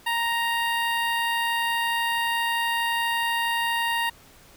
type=tone with notch filter; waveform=15% pulse; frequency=932.3 Hz; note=A#5; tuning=in tune; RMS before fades=-25 dBFS; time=0.06-4.1 s; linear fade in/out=10 ms; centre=6700 Hz; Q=0.6; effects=pink hiss -52 dBFS RMS until 4.56 s